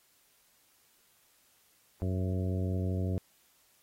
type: harmonic tone with a mistuned harmonic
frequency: 92.5 Hz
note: F#2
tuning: in tune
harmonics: 1 / 2 / 3 / 4 / 5 / 6 / 7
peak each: -30 / -36 / -40 / -42 / -44 / -46 / -47 dBFS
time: 2.02-3.18 s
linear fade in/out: 0 ms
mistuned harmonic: 7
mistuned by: +35 cents
effects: white hiss -67 dBFS RMS until 3.82 s + AAC 48 kbps